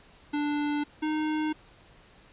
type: tone pair in turn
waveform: square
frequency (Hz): 293.7 / 308.1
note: D4 / D#4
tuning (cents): 0 / -17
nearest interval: minor second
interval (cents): 83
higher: second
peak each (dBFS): -27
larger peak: neither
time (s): 0.33-0.84 / 1.02-1.53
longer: neither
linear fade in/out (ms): 10
effects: pink hiss -56 dBFS RMS until 2.32 s + resampled to 8000 Hz